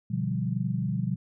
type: chord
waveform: sine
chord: G dominant seventh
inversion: first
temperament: equal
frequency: 123.47 / 146.83 / 174.61 / 196 Hz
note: B2 / D3 / F3 / G3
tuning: 0 / 0 / 0 / 0 cents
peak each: -30 / -33 / -31 / -32 dBFS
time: 0.1-1.16 s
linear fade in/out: 10 ms
effects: none